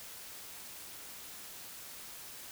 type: silence
effects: white hiss -48 dBFS RMS until 2.51 s

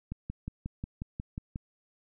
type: click train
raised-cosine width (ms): 5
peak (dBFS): -23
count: 9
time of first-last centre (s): 0.12-1.559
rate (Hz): 5.56
effects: none

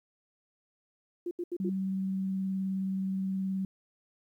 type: tone bursts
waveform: sine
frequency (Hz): 349.2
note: F4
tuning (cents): 0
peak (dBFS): -31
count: 4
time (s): 1.26-1.695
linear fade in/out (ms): 5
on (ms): 51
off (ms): 77
type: tone with vibrato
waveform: sine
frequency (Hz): 191.1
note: G3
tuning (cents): -44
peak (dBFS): -29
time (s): 1.6-3.65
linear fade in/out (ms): 2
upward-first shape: sine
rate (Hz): 19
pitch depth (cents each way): 11
effects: 11-bit

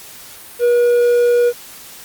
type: tone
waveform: triangle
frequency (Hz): 481.4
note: B4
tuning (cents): -44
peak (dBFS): -8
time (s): 0.59-1.53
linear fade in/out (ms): 50
effects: white hiss -37 dBFS RMS until 2.04 s + Opus 48 kbps

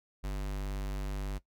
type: tone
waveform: square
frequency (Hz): 49.22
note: G1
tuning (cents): +8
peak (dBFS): -34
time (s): 0.23-1.39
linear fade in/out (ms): 20
effects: noise-tail reverb RT60 0.1 s tail -17 dB re dry

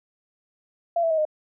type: tone with pitch steps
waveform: sine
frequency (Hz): 682 / 658.8 / 636.3 / 614.7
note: F5 / E5 / D#5 / D#5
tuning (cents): -41 / -1 / +39 / -21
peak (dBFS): -19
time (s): 0.96-1.252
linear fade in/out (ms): 5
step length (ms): 73
effects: none

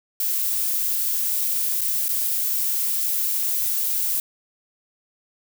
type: noise with dropouts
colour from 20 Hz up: violet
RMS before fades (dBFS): -23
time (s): 0.2-4.2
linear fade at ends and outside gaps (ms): 2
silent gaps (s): 1.81-1.814 / 2.083-2.089
effects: none

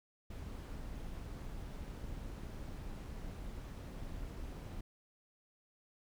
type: noise with amplitude modulation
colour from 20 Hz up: brown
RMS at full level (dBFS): -43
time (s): 0.3-4.81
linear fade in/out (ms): 5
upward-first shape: sine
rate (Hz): 240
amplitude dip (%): 40
effects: none

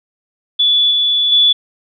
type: tone with level steps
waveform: sine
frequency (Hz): 3444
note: A7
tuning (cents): -38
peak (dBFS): -9 / -11 / -7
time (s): 0.59-1.53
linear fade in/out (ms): 10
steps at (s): 0.91 / 1.32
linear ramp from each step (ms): 2
effects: none

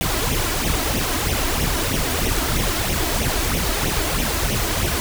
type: noise with flanger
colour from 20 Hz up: pink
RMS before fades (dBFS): -21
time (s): 0.01-5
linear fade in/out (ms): 0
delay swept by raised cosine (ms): 0.32 to 3.12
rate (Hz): 3.1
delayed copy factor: +0.7
effects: none

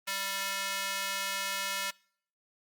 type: tone with high-pass filter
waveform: square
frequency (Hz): 196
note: G3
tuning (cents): 0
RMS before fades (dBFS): -34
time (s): 0.07-1.91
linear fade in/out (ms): 10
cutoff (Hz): 1600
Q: 0.74
effects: noise-tail reverb RT60 0.6 s tail -26 dB re dry + Opus 32 kbps

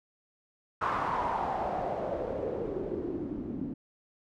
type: noise with low-pass filter sweep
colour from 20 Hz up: white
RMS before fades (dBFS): -33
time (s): 0.81-3.74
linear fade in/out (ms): 10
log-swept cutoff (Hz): 1200 to 240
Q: 4.2
effects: none

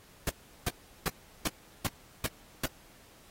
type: noise bursts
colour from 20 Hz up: pink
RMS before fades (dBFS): -29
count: 7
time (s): 0.27-2.658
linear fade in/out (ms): 2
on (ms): 24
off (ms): 370
effects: pink hiss -58 dBFS RMS until 3.3 s + AAC 48 kbps

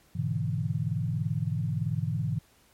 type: chord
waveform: sine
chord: E dominant seventh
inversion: first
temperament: equal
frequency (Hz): 103.83 / 123.47 / 146.83 / 164.81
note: G#2 / B2 / D3 / E3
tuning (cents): 0 / 0 / 0 / 0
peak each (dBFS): -32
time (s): 0.15-2.39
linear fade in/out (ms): 10
effects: pink hiss -62 dBFS RMS until 2.73 s + MP3 64 kbps

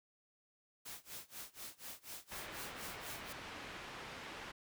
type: noise with tremolo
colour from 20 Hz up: white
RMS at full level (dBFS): -47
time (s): 0.85-3.33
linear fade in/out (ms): 10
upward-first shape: sine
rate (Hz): 4.1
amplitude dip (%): 95
type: low-pass noise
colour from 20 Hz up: white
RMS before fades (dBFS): -49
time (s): 2.31-4.52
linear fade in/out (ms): 10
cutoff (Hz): 2400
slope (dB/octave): 12
effects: none

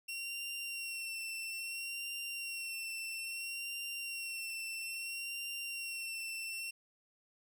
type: tone with vibrato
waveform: sawtooth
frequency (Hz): 2730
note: F7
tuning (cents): -40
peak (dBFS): -36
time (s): 0.08-6.71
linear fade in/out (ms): 10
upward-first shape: sine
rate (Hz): 0.6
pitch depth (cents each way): 29
effects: none

